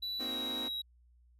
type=tone with pitch glide; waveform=triangle; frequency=3951 to 3856 Hz; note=B7 to B7; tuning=0 to -42 cents; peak=-34 dBFS; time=0.02-0.82 s; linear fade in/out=10 ms; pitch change=-42 cents; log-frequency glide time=0.2-0.35 s
type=chord; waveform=sawtooth; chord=C half-diminished seventh; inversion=third; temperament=equal; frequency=233.1 / 261.6 / 311.1 / 370 Hz; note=Bb3 / C4 / Eb4 / Gb4; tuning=0 / 0 / 0 / 0 cents; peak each=-42 / -40 / -44 / -46 dBFS; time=0.19-0.69 s; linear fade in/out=20 ms
effects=added 60 Hz sine -61 dBFS peak until 1.39 s